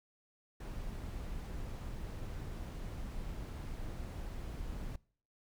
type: noise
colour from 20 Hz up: brown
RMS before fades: -42 dBFS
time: 0.6-4.96 s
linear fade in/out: 5 ms
effects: noise-tail reverb RT60 0.5 s tail -23 dB re dry